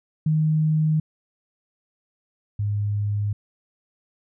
sine tone pair in turn, 155.6 / 103.19 Hz, D#3 / G#2, 0 / -11 cents, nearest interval perfect fifth, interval 711 cents, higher first, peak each -17 / -21 dBFS, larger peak first, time 0.26-1 / 2.59-3.33 s, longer neither, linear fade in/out 5 ms, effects none

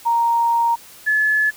sine tone pair in turn, 932.3 / 1717.8 Hz, A#5 / A6, 0 / -42 cents, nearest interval major seventh, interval 1058 cents, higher second, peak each -14 dBFS, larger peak neither, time 0.05-0.76 / 1.06-1.51 s, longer first, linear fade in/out 20 ms, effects white hiss -43 dBFS RMS until 1.56 s

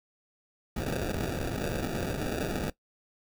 violet noise with sample-and-hold, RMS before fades -32 dBFS, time 0.76-2.7 s, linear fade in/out 5 ms, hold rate 1050 Hz, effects noise-tail reverb RT60 0.1 s tail -19 dB re dry

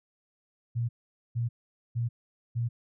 sine tone bursts, 117.9 Hz, A#2, 20 cents sharp, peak -26 dBFS, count 4, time 0.75-2.69 s, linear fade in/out 20 ms, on 140 ms, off 460 ms, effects none

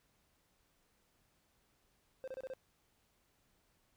triangle tone bursts, 523.3 Hz, C5, in tune, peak -39 dBFS, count 5, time 2.24-2.536 s, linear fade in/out 0 ms, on 36 ms, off 29 ms, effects pink hiss -75 dBFS RMS until 3.96 s

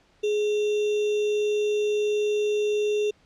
sine tone with sample-and-hold, 419.3 Hz, G#4, 17 cents sharp, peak -21 dBFS, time 0.23-3.11 s, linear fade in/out 10 ms, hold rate 3150 Hz, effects pink hiss -61 dBFS RMS until 3.25 s + low-pass 5000 Hz 12 dB/octave

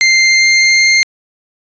sawtooth tone with pitch glide, 2093 to 2110 Hz, C7 to C7, 0 to +14 cents, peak -3 dBFS, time 0.01-1.03 s, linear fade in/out 0 ms, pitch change +14 cents, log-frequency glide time 0.2-0.88 s, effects resampled to 16000 Hz

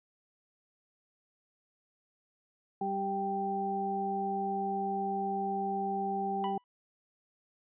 harmonic tone, 196 Hz, G3, in tune, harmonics 1 / 2 / 4, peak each -37 / -37 / -32 dBFS, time 2.81-6.58 s, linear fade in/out 5 ms
45% pulse tone with exponential decay, 986 Hz, B5, 3 cents flat, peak -32 dBFS, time 6.44-6.64 s, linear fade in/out 1 ms, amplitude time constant 42 ms
effects resampled to 8000 Hz

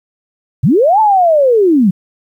sine linear two-way sweep, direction up then down, 98 to 890 to 170.1 Hz, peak -6 dBFS, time 0.63-1.91 s, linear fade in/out 10 ms, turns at 1 s, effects 8-bit

